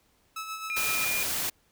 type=tone with tremolo; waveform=sawtooth; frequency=1300 Hz; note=E6; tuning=24 cents flat; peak=-29 dBFS; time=0.36-1.05 s; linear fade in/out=5 ms; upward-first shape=sine; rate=7.6 Hz; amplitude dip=50%
type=tone; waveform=sine; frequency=2422 Hz; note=D#7; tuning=47 cents flat; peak=-29 dBFS; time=0.7-1.23 s; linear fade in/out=0 ms
type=noise; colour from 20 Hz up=white; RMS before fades=-30 dBFS; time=0.76-1.5 s; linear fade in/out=10 ms
effects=pink hiss -67 dBFS RMS until 1.71 s